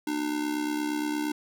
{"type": "tone with amplitude modulation", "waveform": "square", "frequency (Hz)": 300.7, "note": "D4", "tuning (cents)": 41, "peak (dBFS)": -25, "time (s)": [0.07, 1.32], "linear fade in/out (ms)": 5, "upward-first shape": "sine", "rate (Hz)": 68.6, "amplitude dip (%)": 65, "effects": []}